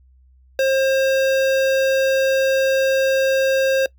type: tone with notch filter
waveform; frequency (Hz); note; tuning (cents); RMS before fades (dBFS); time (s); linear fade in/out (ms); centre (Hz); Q
square; 534; C5; +35; -17; 0.59-3.86; 2; 9300; 0.92
effects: noise-tail reverb RT60 0.1 s tail -22 dB re dry + added 64 Hz sine -49 dBFS peak until 3.98 s